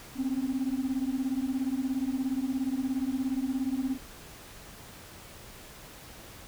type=beating tone pair; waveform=sine; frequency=255.1 / 272.1 Hz; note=C4 / C#4; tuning=-44 / -32 cents; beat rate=17 Hz; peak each=-29 dBFS; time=0.15-3.98 s; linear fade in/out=50 ms; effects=tanh soft clip ceiling -23 dBFS + pink hiss -48 dBFS RMS until 6.47 s